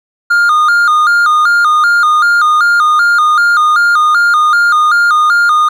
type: tone with vibrato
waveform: triangle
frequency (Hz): 1313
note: E6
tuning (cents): -7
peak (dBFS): -4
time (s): 0.3-5.69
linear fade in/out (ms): 10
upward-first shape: square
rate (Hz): 2.6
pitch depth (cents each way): 120
effects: none